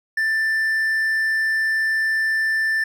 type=tone; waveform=triangle; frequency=1773 Hz; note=A6; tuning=13 cents sharp; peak=-16 dBFS; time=0.17-2.84 s; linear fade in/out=5 ms; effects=none